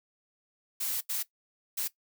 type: noise bursts at uneven times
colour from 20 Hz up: blue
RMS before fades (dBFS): -32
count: 3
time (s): 0.8-1.01 / 1.09-1.23 / 1.77-1.88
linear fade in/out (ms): 10
effects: noise-tail reverb RT60 0.1 s tail -17 dB re dry